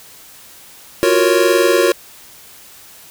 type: chord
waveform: square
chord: Gb major seventh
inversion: third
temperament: equal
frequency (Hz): 349.2 / 370 / 466.2 / 554.4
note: F4 / Gb4 / Bb4 / Db5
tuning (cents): 0 / 0 / 0 / 0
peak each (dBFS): -17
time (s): 1.03-1.92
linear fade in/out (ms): 0
effects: white hiss -41 dBFS RMS until 3.1 s